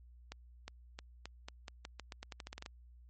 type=accelerating click train; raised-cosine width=0.2 ms; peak=-27 dBFS; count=17; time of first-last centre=0.32-2.661 s; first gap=360 ms; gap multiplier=0.86; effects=added 60 Hz sine -55 dBFS peak until 3.09 s + MP3 32 kbps